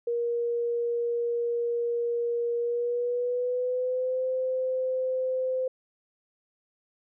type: tone with pitch glide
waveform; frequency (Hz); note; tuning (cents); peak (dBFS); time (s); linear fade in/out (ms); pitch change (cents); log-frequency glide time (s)
sine; 472.9 to 515.7; A#4 to C5; +25 to -25; -25; 0.07-5.68; 5; +150; 2.58-4.25
effects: none